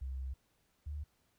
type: tone pair in turn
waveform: sine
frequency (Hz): 65.6 / 73.76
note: C2 / D2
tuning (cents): +5 / +8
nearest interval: major second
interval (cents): 203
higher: second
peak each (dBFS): -37 / -38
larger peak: first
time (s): 0.01-0.34 / 0.86-1.04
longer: first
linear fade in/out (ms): 10
effects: pink hiss -75 dBFS RMS until 1.38 s